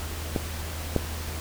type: clicks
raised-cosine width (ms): 2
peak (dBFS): -11 / -8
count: 2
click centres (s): 0.362 / 0.963
effects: added 79 Hz sine -33 dBFS peak until 1.4 s + pink hiss -37 dBFS RMS until 1.4 s